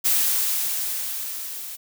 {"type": "noise with level ramp", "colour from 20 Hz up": "blue", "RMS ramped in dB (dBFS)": [-19, -35], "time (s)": [0.04, 1.77], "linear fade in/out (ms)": 20, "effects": []}